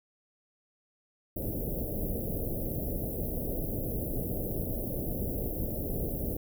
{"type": "band-stop noise", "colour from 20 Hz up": "pink", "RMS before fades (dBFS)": -33, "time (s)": [1.36, 6.37], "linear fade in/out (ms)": 5, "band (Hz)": [620, 12000], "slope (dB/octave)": 48, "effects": []}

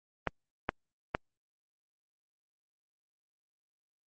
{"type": "clicks", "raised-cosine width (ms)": 0.5, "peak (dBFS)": -13, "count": 3, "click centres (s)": [0.273, 0.691, 1.149], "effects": ["Opus 32 kbps"]}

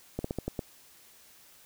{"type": "slowing click train", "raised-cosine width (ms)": 2, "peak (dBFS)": -18, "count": 6, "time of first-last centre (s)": [0.19, 0.592], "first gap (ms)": 54, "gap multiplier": 1.2, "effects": ["white hiss -57 dBFS RMS until 1.65 s"]}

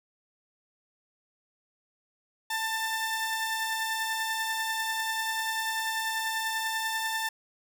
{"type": "tone pair together", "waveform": "sawtooth", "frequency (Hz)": [887.4, 1785], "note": ["A5", "A6"], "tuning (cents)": [14, 24], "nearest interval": "octave", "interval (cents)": 1210, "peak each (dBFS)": -28, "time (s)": [2.5, 7.29], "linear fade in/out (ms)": 5, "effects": []}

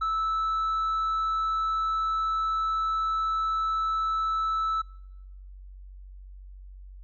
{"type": "tone with tanh clipping", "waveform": "sine", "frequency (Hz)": 1312, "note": "E6", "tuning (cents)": -9, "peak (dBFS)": -25, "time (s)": [0.01, 4.82], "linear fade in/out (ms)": 10, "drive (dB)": 2, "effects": ["noise-tail reverb RT60 1.0 s tail -25 dB re dry", "added 47 Hz sine -42 dBFS peak until 7.03 s"]}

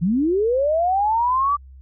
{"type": "linear sweep", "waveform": "sine", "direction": "up", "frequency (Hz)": [155.1, 1176], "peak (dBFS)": -16, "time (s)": [0.01, 1.57], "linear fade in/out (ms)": 20, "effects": ["added 66 Hz sine -40 dBFS peak until 1.81 s"]}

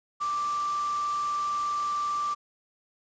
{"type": "tone in noise", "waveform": "sine", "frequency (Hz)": 1174.7, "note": "D6", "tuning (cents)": 0, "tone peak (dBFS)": -26, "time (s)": [0.2, 2.35], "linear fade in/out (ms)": 20, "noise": "white", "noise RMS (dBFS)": -41, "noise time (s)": [0.2, 2.35], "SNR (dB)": 12, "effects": ["resampled to 16000 Hz"]}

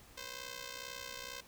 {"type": "ring-modulated tone", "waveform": "5% pulse", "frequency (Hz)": 519, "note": "C5", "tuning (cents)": -14, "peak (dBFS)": -29, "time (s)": [0.17, 1.41], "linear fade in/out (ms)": 10, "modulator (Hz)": 31.1, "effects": ["pink hiss -59 dBFS RMS until 1.47 s"]}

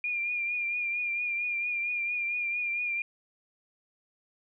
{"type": "tone with vibrato", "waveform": "sine", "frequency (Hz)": 2410, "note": "D7", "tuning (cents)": 44, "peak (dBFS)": -28, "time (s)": [0.04, 3.02], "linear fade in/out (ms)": 2, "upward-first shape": "triangle", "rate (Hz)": 4.4, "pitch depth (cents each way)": 44, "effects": []}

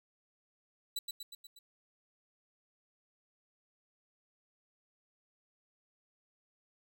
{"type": "tone with echo", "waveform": "sawtooth", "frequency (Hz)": 3951, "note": "B7", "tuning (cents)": 0, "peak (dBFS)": -31, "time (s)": [0.96, 0.99], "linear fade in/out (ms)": 5, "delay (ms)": 120, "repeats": 5, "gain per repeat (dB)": -4, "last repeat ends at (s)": 1.59, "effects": []}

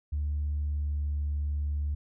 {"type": "tone with pitch glide", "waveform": "sine", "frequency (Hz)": [73.7, 73.15], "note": ["D2", "D2"], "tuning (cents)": [7, -6], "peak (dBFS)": -26, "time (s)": [0.12, 1.95], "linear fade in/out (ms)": 10, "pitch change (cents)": -13, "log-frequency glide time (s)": [0.6, 1.02], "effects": ["tanh soft clip ceiling -24 dBFS"]}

